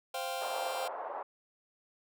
sawtooth chord, C suspended fourth, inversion none, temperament just, 523.3 / 697.7 / 784.9 Hz, C5 / F5 / G5, 0 / -2 / +2 cents, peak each -35 dBFS, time 0.14-0.88 s, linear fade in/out 5 ms
white band-pass noise, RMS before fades -40 dBFS, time 0.41-1.23 s, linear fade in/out 5 ms, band 550 to 960 Hz, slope 24 dB/octave
effects none

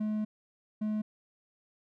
triangle tone bursts at uneven times, 213.7 Hz, G#3, 50 cents sharp, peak -27 dBFS, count 2, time 0-0.25 / 0.81-1.02 s, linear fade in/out 10 ms, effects none

